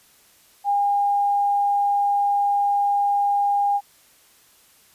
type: tone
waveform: sine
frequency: 810 Hz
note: G#5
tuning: 43 cents flat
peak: -17 dBFS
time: 0.64-3.81 s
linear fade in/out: 50 ms
effects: white hiss -55 dBFS RMS until 4.94 s + resampled to 32000 Hz